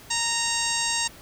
harmonic tone with a mistuned harmonic, 926 Hz, A#5, 12 cents flat, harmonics 1 / 2 / 3 / 4 / 5 / 6 / 7 / 8 / 9, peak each -32 / -32 / -32 / -32 / -32 / -32 / -32 / -32 / -32 dBFS, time 0.1-1.08 s, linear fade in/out 10 ms, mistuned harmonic 4, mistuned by +33 cents, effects pink hiss -47 dBFS RMS until 1.21 s

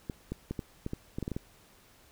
clicks, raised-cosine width 3 ms, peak -21 dBFS, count 11, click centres 0.098 / 0.32 / 0.51 / 0.592 / 0.864 / 0.934 / 1.185 / 1.227 / 1.279 / 1.317 / 1.365 s, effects pink hiss -60 dBFS RMS until 2.11 s

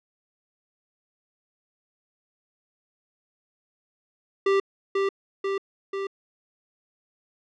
square tone with echo, 392.3 Hz, G4, 1 cent sharp, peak -19 dBFS, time 4.46-4.6 s, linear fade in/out 5 ms, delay 490 ms, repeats 3, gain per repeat -3 dB, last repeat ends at 6.07 s, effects low-pass 3000 Hz 12 dB/octave

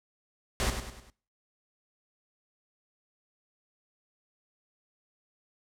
pink noise with echo, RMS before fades -28 dBFS, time 0.6-0.7 s, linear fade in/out 0 ms, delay 100 ms, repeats 4, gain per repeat -7 dB, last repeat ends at 1.1 s, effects noise-tail reverb RT60 0.4 s tail -20 dB re dry + low-pass 10000 Hz 12 dB/octave

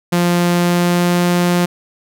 sawtooth tone with pitch glide, 174.61 to 176.03 Hz, F3 to F3, 0 to +14 cents, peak -8 dBFS, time 0.12-1.66 s, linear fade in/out 10 ms, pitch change +14 cents, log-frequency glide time 0.51-1.28 s, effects none

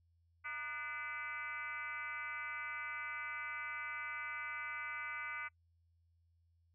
sine tone with frequency modulation, 1760 Hz, A6, in tune, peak -40 dBFS, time 0.44-5.49 s, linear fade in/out 20 ms, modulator 275 Hz, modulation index 2.2, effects noise-tail reverb RT60 0.1 s tail -26 dB re dry + added 84 Hz sine -70 dBFS peak until 6.74 s

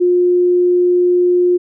sine tone, 356.4 Hz, F4, 35 cents sharp, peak -9 dBFS, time 0-1.58 s, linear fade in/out 20 ms, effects none

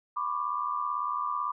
sine tone cluster, 993 / 1109 / 1187 Hz, B5 / C#6 / D6, +9 / 0 / +18 cents, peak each -34 / -34 / -31 dBFS, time 0.16-1.52 s, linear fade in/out 10 ms, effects none

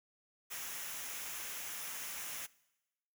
white noise with comb filter, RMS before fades -43 dBFS, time 0.5-2.47 s, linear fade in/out 20 ms, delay 0.23 ms, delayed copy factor -0.5, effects noise-tail reverb RT60 1.0 s tail -22 dB re dry

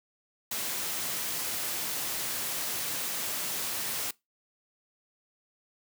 white noise, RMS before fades -33 dBFS, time 0.51-4.11 s, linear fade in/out 5 ms, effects noise-tail reverb RT60 0.2 s tail -22 dB re dry + high-pass 100 Hz 12 dB/octave

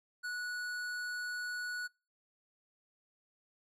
sine tone with tanh clipping, 1469 Hz, F#6, 13 cents flat, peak -38 dBFS, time 0.23-1.88 s, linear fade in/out 20 ms, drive 14 dB, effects noise-tail reverb RT60 0.3 s tail -25 dB re dry + MP3 96 kbps

